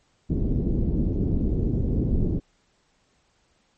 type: low-pass noise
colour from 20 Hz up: pink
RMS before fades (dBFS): -23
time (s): 0.29-2.4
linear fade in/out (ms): 20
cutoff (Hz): 360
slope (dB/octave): 24
effects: pink hiss -66 dBFS RMS until 3.77 s + MP3 32 kbps